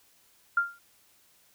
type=tone with exponential decay; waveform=sine; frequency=1395 Hz; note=F6; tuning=2 cents flat; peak=-18 dBFS; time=0.57-0.79 s; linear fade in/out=5 ms; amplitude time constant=46 ms; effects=white hiss -63 dBFS RMS until 1.54 s